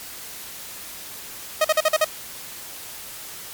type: tone bursts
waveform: sawtooth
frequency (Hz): 625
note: D#5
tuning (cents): +8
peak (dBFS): -11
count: 6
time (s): 1.61-2.046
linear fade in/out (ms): 5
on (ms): 36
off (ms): 44
effects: white hiss -37 dBFS RMS until 3.53 s + MP3 96 kbps